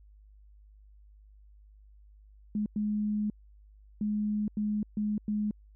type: tone bursts at uneven times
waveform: sine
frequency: 210 Hz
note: G#3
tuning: 19 cents sharp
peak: -27 dBFS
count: 6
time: 2.55-2.66 / 2.76-3.3 / 4.01-4.48 / 4.57-4.83 / 4.97-5.18 / 5.28-5.51 s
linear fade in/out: 2 ms
effects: added 51 Hz sine -53 dBFS peak until 5.75 s